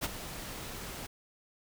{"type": "noise with ADSR envelope", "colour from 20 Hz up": "pink", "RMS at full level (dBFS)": -30, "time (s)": [0.01, 1.07], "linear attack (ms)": 33, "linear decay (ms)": 27, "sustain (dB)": -12, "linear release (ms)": 12, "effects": []}